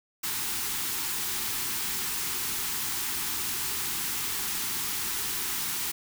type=band-stop noise; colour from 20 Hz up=white; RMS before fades=-31 dBFS; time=0.23-5.92 s; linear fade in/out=10 ms; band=440 to 770 Hz; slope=96 dB/octave; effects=none